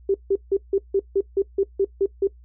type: tone bursts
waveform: sine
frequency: 392 Hz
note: G4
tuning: in tune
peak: -16 dBFS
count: 11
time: 0.09-2.273 s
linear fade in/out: 5 ms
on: 53 ms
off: 160 ms
effects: noise-tail reverb RT60 0.1 s tail -19 dB re dry + added 60 Hz sine -45 dBFS peak until 2.44 s